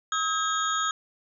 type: tone cluster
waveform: sine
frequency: 1277 / 1613 / 3272 / 3698 / 6720 Hz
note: D#6 / G6 / G#7 / A#7 / G#8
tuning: +45 / +49 / -26 / -15 / +19 cents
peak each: -26 / -32 / -35 / -35 / -33 dBFS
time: 0.12-0.91 s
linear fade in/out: 2 ms
effects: none